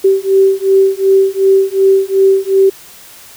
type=beating tone pair; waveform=sine; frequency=385.8 / 388.5 Hz; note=G4 / G4; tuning=-28 / -16 cents; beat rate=2.7 Hz; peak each=-10 dBFS; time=0.04-2.7 s; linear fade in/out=10 ms; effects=white hiss -37 dBFS RMS until 3.36 s